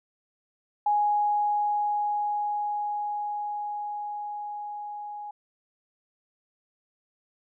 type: tone with level ramp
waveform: sine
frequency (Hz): 830.6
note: G#5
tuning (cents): 0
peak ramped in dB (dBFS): -20 to -35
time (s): 0.86-5.31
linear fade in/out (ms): 5
effects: none